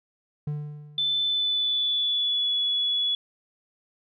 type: tone with exponential decay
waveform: triangle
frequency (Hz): 148.4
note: D3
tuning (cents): +18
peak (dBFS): -23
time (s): 0.47-1.39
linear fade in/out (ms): 5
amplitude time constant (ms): 200
type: tone with pitch glide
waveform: sine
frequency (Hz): 3520 to 3398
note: A7 to G#7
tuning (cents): 0 to +39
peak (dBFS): -22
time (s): 0.98-3.15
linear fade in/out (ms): 2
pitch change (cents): -61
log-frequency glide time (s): 1.25-2.54
effects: none